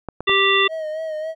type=clicks; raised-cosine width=1 ms; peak=-14 dBFS; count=3; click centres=0.087 / 0.206 / 0.295 s
type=harmonic tone; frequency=392 Hz; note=G4; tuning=in tune; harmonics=1 / 3 / 5 / 7 / 9; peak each=-20 / -20 / -20 / -20 / -20 dBFS; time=0.27-0.68 s; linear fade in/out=10 ms
type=tone with vibrato; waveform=triangle; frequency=629 Hz; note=D#5; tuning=19 cents sharp; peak=-22 dBFS; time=0.68-1.35 s; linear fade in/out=50 ms; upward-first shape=sine; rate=3.6 Hz; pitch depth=43 cents each way
effects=none